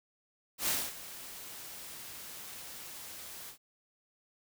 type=noise with ADSR envelope; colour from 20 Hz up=white; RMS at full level=-30 dBFS; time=0.58-3.58 s; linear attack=100 ms; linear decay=240 ms; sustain=-16 dB; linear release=99 ms; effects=none